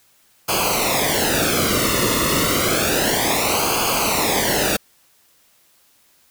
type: noise with flanger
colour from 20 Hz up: pink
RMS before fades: -19 dBFS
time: 0.48-4.77 s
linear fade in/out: 10 ms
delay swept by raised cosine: 0.53 to 1.28 ms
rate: 0.3 Hz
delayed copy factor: -0.85
effects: white hiss -57 dBFS RMS until 6.3 s